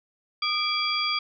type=tone cluster; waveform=sine; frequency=1226 / 2337 / 3333 / 4747 Hz; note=D#6 / D7 / G#7 / D8; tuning=-26 / -9 / +5 / +18 cents; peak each=-29 dBFS; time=0.42-1.19 s; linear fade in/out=5 ms; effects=none